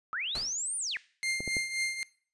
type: linear two-way sweep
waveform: sine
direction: up then down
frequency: 1200 to 9397 to 1589 Hz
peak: -31 dBFS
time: 0.13-0.97 s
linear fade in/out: 0 ms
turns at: 0.77 s
type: noise with exponential decay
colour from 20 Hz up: pink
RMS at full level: -37 dBFS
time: 0.35-0.62 s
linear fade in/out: 2 ms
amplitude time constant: 58 ms
type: tone with tremolo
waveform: sawtooth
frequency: 2108 Hz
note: C7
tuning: 12 cents sharp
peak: -24 dBFS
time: 1.23-2.03 s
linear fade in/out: 0 ms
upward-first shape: triangle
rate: 3.8 Hz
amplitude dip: 75%
type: clicks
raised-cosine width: 2 ms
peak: -24 dBFS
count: 3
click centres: 1.405 / 1.477 / 1.568 s
effects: noise-tail reverb RT60 0.5 s tail -21 dB re dry + resampled to 24000 Hz